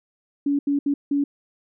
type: tone bursts at uneven times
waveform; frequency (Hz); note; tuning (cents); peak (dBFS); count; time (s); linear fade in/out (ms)
sine; 284; C#4; +42; -18; 4; 0.46-0.59 / 0.67-0.79 / 0.86-0.94 / 1.11-1.24; 5
effects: none